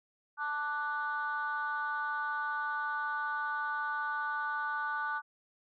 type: chord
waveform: sine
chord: D major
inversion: second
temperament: equal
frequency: 880 / 1174.7 / 1480 Hz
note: A5 / D6 / F#6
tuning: 0 / 0 / 0 cents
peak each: -37 / -36 / -34 dBFS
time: 0.37-5.22 s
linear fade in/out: 50 ms
effects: tanh soft clip ceiling -25 dBFS